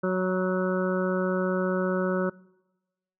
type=harmonic tone with a mistuned harmonic; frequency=185 Hz; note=F#3; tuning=in tune; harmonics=1 / 2 / 3 / 5 / 6 / 7 / 8; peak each=-27 / -28 / -29 / -40 / -41 / -35 / -36 dBFS; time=0.03-2.3 s; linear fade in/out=10 ms; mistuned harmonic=5; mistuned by=+30 cents; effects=noise-tail reverb RT60 1.0 s tail -23 dB re dry